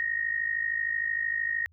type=tone with amplitude modulation; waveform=sine; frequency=1864.7 Hz; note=A#6; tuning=in tune; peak=-23 dBFS; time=0-1.66 s; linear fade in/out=0 ms; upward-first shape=sine; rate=53.1 Hz; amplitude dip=75%; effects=added 83 Hz sine -58 dBFS peak until 1.72 s